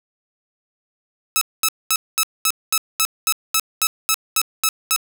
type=tone bursts; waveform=5% pulse; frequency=1299 Hz; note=E6; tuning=26 cents flat; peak=-3 dBFS; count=14; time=1.36-4.962 s; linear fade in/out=0 ms; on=53 ms; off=220 ms; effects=none